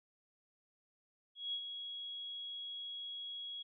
sine tone with ADSR envelope, 3322 Hz, G#7, in tune, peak -35 dBFS, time 1.35-3.63 s, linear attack 180 ms, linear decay 73 ms, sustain -7 dB, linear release 14 ms, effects none

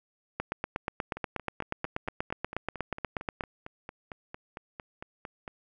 two click trains, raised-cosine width 0.5 ms, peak -15 / -24 dBFS, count 26 / 20, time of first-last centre 0.4-3.408 / 1.17-5.478 s, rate 8.31 / 4.41 Hz, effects none

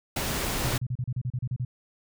pink noise, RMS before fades -29 dBFS, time 0.16-0.78 s, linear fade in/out 5 ms
sine tone bursts, 124.8 Hz, B2, 19 cents sharp, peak -26 dBFS, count 12, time 0.64-1.65 s, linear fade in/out 5 ms, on 53 ms, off 34 ms
effects none

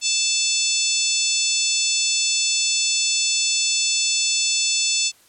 harmonic tone, 880 Hz, A5, in tune, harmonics 3 / 4 / 5 / 6 / 7 / 8 / 9, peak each -26 / -26 / -26 / -26 / -26 / -26 / -26 dBFS, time 0.01-5.12 s, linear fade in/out 50 ms, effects white hiss -54 dBFS RMS until 5.28 s + low-pass 12000 Hz 12 dB/octave

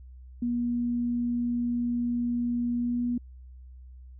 sine tone with pitch glide, 240 to 242.1 Hz, B3 to B3, -49 to -34 cents, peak -25 dBFS, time 0.42-3.18 s, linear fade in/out 5 ms, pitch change +15 cents, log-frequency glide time 2.77-3.03 s, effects added 63 Hz sine -44 dBFS peak until 4.19 s

